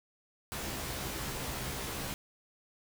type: noise with comb filter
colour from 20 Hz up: pink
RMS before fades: -38 dBFS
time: 0.52-2.14 s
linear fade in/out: 0 ms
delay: 15 ms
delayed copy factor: +0.95
effects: none